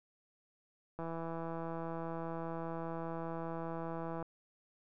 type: click train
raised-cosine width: 1 ms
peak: -28 dBFS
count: 535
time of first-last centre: 0.99-4.226 s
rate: 165 Hz
effects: none